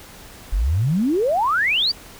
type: exponential sweep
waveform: sine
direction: up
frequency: 41.2 to 4863 Hz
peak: -16 dBFS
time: 0.52-1.92 s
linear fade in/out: 10 ms
effects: pink hiss -42 dBFS RMS until 2.19 s